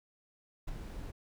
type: noise with ADSR envelope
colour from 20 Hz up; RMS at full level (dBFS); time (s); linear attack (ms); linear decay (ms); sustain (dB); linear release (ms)
brown; -37; 0.67-1.12; 13; 15; -5; 21
effects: none